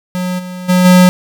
square tone with level steps, 181.5 Hz, F#3, 33 cents flat, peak -16 / -24 / -8 / -4 dBFS, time 0.15-1.09 s, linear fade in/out 0 ms, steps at 0.38 / 0.68 / 0.84 s, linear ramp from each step 20 ms, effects none

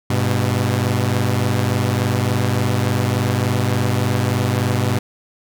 sawtooth tone pair together, 100.8 / 124.24 Hz, G2 / B2, +49 / +11 cents, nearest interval major third, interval 362 cents, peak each -15 dBFS, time 0.1-4.99 s, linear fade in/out 5 ms, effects none

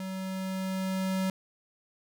square tone with level ramp, 189.2 Hz, F#3, 39 cents sharp, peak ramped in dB -35 to -27 dBFS, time 0-1.3 s, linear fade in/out 2 ms, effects none

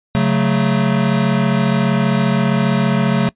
square chord, F# minor, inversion second, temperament equal, 138.59 / 185 / 220 Hz, C#3 / F#3 / A3, 0 / 0 / 0 cents, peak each -18 dBFS, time 0.15-3.29 s, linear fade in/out 0 ms, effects noise-tail reverb RT60 0.1 s tail -22 dB re dry + resampled to 8000 Hz

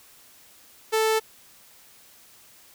sawtooth tone, 440 Hz, A4, in tune, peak -16 dBFS, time 0.92-1.2 s, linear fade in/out 20 ms, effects white hiss -53 dBFS RMS until 2.74 s

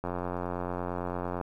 click train, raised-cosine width 1 ms, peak -19 dBFS, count 123, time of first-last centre 0.04-1.412 s, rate 88.9 Hz, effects 10-bit

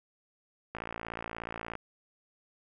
click train, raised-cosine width 0.5 ms, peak -22 dBFS, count 58, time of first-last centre 0.75-1.754 s, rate 56.8 Hz, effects none

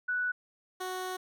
sine / 15% pulse tone pair in turn, 1480 / 370 Hz, F#6 / F#4, 0 / 0 cents, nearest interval 2 octaves, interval 2400 cents, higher first, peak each -28 dBFS, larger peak neither, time 0.08-0.32 / 0.8-1.17 s, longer second, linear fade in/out 10 ms, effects none

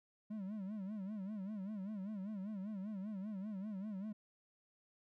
triangle tone with vibrato, 202.1 Hz, G#3, 47 cents flat, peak -39 dBFS, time 0.3-4.13 s, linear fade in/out 10 ms, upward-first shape sine, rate 5.1 Hz, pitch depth 140 cents each way, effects none

